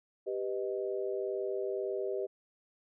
sine chord, G augmented, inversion none, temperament equal, 392 / 493.9 / 622.3 Hz, G4 / B4 / D#5, 0 / 0 / 0 cents, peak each -34 / -38 / -39 dBFS, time 0.26-2.27 s, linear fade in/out 20 ms, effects none

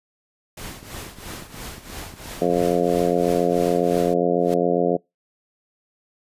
pink noise with tremolo, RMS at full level -33 dBFS, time 0.57-4.14 s, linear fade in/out 5 ms, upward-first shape triangle, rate 3 Hz, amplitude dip 80%
click train, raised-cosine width 3 ms, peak -28 dBFS, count 17, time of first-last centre 0.71-2.615 s, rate 8.4 Hz
harmonic tone, 87.31 Hz, F2, in tune, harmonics 2 / 3 / 4 / 5 / 6 / 7 / 8, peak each -26 / -26 / -25 / -22 / -24 / -27 / -26 dBFS, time 2.41-4.97 s, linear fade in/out 10 ms
pink noise with exponential growth, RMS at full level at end -33 dBFS, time 4.35-4.54 s, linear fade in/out 1 ms, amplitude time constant 40 ms
effects noise-tail reverb RT60 0.2 s tail -24 dB re dry + resampled to 32000 Hz

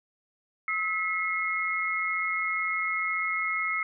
sine tone cluster, 1292 / 1979 / 2157 Hz, E6 / B6 / C#7, -35 / +3 / -48 cents, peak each -31 / -35 / -28 dBFS, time 0.68-3.83 s, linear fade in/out 2 ms, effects none

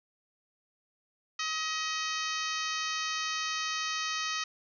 harmonic tone with a mistuned harmonic, 633 Hz, D#5, 30 cents sharp, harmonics 2 / 3 / 4 / 5 / 6 / 7 / 8 / 9 / 10, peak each -36 / -38 / -39 / -40 / -41 / -41 / -42 / -43 / -43 dBFS, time 1.39-4.44 s, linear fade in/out 5 ms, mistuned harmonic 5, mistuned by -37 cents, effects none

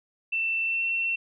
sine tone with pitch glide, 2677 to 2707 Hz, E7 to E7, +26 to +45 cents, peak -24 dBFS, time 0.32-1.16 s, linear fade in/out 10 ms, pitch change +19 cents, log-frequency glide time 0.65-0.82 s, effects none

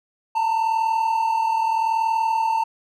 triangle tone pair together, 893 / 933.8 Hz, A5 / A#5, +25 / +3 cents, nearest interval minor second, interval 78 cents, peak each -17 / -25 dBFS, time 0.35-2.64 s, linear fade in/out 10 ms, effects none

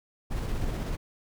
brown noise with tremolo, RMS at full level -29 dBFS, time 0.3-0.97 s, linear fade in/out 20 ms, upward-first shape square, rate 16 Hz, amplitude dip 25%, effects none

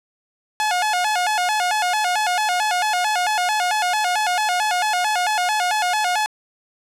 sawtooth tone with vibrato, 784 Hz, G5, in tune, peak -14 dBFS, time 0.6-6.26 s, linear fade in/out 0 ms, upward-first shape square, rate 4.5 Hz, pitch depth 150 cents each way, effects low-pass 10000 Hz 12 dB/octave

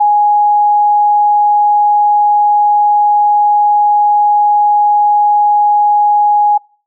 sine tone, 830.6 Hz, G#5, in tune, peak -6 dBFS, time 0-6.58 s, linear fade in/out 10 ms, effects noise-tail reverb RT60 0.4 s tail -24 dB re dry

